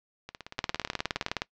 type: two click trains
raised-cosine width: 0.2 ms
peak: -10 / -22 dBFS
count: 17 / 18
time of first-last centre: 0.59-1.419 / 0.29-1.284 s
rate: 19.3 / 17.1 Hz
effects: noise-tail reverb RT60 0.1 s tail -22 dB re dry + low-pass 5000 Hz 12 dB/octave